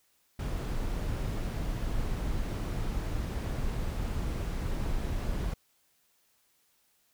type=noise; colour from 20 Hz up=brown; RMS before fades=-32 dBFS; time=0.39-5.54 s; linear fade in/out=5 ms; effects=white hiss -70 dBFS RMS until 7.13 s